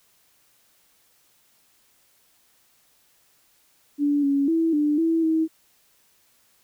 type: tone with pitch steps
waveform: sine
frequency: 288.9 / 279.7 / 327.5 / 296.5 / 327.8 / 320.1 Hz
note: D4 / C#4 / E4 / D4 / E4 / D#4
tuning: -28 / +16 / -11 / +17 / -10 / +49 cents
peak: -18 dBFS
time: 3.98-5.48 s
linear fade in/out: 50 ms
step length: 250 ms
effects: white hiss -62 dBFS RMS until 6.63 s